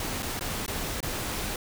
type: noise with dropouts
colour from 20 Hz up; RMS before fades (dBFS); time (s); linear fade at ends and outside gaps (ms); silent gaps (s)
pink; -32; 0-1.56; 2; 0.224-0.228 / 0.394-0.409 / 0.663-0.679 / 1.005-1.028
effects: none